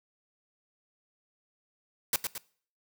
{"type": "noise with echo", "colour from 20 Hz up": "white", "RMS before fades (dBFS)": -26, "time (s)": [2.13, 2.16], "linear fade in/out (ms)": 2, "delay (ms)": 110, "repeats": 2, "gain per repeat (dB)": -6, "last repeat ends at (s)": 2.38, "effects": ["noise-tail reverb RT60 0.5 s tail -21 dB re dry"]}